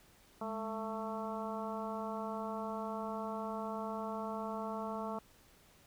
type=harmonic tone with a mistuned harmonic; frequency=222 Hz; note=A3; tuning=16 cents sharp; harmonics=1 / 2 / 3 / 4 / 5 / 6; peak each=-42 / -45 / -43 / -44 / -45 / -49 dBFS; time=0.41-5.19 s; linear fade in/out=5 ms; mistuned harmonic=1; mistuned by=-85 cents; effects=pink hiss -64 dBFS RMS until 5.86 s